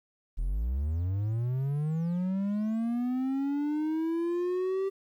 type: linear sweep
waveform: triangle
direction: up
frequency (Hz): 36.77 to 391.3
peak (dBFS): -25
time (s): 0.37-4.9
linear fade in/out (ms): 20
effects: 11-bit